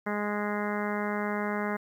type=harmonic tone; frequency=207.5 Hz; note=G#3; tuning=1 cent flat; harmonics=1 / 2 / 3 / 4 / 5 / 6 / 7 / 8 / 9 / 10; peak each=-32 / -35 / -37 / -38 / -39 / -40 / -40 / -41 / -42 / -42 dBFS; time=0.06-1.77 s; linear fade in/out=10 ms; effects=10-bit